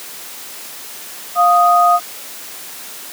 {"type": "tone pair together", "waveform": "sine", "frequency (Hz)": [702.5, 1244.5], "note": ["F5", "D#6"], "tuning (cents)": [10, 0], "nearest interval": "minor seventh", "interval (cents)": 990, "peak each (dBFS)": -11, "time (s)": [1.35, 2], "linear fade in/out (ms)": 50, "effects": ["white hiss -32 dBFS RMS until 3.12 s", "high-pass 200 Hz 12 dB/octave"]}